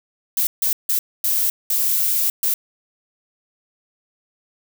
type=noise bursts at uneven times; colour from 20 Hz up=violet; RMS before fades=-19 dBFS; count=6; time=0.37-0.47 / 0.62-0.73 / 0.89-0.99 / 1.24-1.5 / 1.7-2.3 / 2.43-2.54 s; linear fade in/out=2 ms; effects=none